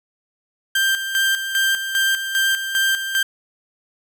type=tone with tremolo; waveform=30% pulse; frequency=1577 Hz; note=G6; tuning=10 cents sharp; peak=-13 dBFS; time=0.75-3.23 s; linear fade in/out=5 ms; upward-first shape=square; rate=2.5 Hz; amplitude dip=60%; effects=none